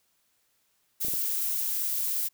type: noise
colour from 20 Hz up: violet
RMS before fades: -29 dBFS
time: 1-2.29 s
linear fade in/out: 20 ms
type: clicks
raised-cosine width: 2 ms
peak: -28 dBFS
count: 3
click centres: 1.049 / 1.084 / 1.137 s
effects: white hiss -71 dBFS RMS until 2.33 s